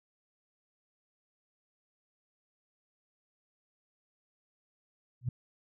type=tone with exponential growth; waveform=sine; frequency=123.47 Hz; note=B2; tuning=in tune; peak=-24 dBFS; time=5.21-5.29 s; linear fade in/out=5 ms; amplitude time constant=17 ms; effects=none